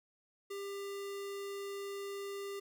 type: tone with notch filter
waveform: square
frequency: 398.3 Hz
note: G4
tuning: 28 cents sharp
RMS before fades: -42 dBFS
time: 0.5-2.6 s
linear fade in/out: 10 ms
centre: 800 Hz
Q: 1.9
effects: none